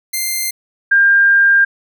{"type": "tone pair in turn", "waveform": ["5% pulse", "sine"], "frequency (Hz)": [2093, 1600.3], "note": ["C7", "G6"], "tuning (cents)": [0, 35], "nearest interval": "perfect fourth", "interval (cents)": 465, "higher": "first", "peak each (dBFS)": -7, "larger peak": "neither", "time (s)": [[0.13, 0.51], [0.91, 1.65]], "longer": "second", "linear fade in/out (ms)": 10, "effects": []}